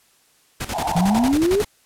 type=noise with tremolo; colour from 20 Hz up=pink; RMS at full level=-26 dBFS; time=0.6-1.65 s; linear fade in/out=10 ms; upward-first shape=square; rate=11 Hz; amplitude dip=75%
type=band-pass noise; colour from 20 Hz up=pink; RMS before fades=-25 dBFS; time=0.71-1.33 s; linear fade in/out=50 ms; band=670 to 950 Hz; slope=96 dB/octave
type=exponential sweep; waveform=sine; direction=up; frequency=164.81 to 430.7 Hz; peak=-15 dBFS; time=0.95-1.62 s; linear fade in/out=10 ms
effects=white hiss -58 dBFS RMS until 1.85 s + low-pass 12000 Hz 12 dB/octave